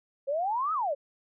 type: exponential two-way sweep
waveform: sine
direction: up then down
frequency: 530 to 1318.5 to 530 Hz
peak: -26 dBFS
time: 0.27-0.95 s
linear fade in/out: 20 ms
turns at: 0.73 s
effects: none